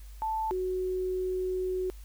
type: tone pair in turn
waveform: sine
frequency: 880 / 370 Hz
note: A5 / F#4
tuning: 0 / 0 cents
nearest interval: octave + minor third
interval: 1500 cents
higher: first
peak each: -28 dBFS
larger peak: neither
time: 0.22-0.51 / 0.51-1.9 s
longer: second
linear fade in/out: 0 ms
effects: added 50 Hz sine -43 dBFS peak until 2.04 s + white hiss -59 dBFS RMS until 2.04 s